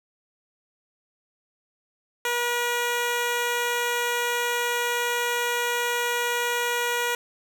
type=tone; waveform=10% pulse; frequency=480.7 Hz; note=B4; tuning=47 cents flat; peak=-15 dBFS; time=2.25-7.15 s; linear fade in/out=2 ms; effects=none